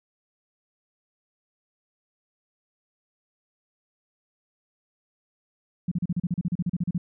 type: tone bursts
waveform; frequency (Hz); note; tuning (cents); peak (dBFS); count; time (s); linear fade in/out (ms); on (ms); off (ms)
sine; 175.5; F3; +9; -22; 16; 5.88-6.98; 5; 35; 36
effects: none